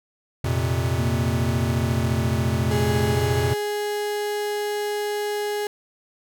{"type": "chord", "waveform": "square", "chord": "F suspended fourth", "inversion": "none", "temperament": "equal", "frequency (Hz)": [87.31, 116.54, 130.81], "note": ["F2", "Bb2", "C3"], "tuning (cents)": [0, 0, 0], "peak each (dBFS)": -26, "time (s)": [0.44, 3.54], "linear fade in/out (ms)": 5}
{"type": "tone with pitch glide", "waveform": "sine", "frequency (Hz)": [233.2, 217.6], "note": ["A#3", "A3"], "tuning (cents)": [1, -19], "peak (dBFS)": -27, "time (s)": [0.98, 3.16], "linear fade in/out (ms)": 20, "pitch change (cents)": -120, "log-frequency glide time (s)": [1.61, 2.73]}
{"type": "tone", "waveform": "35% pulse", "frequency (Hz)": 415.3, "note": "G#4", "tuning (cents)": 0, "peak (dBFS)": -22, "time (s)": [2.71, 5.67], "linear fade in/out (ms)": 2}
{"effects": []}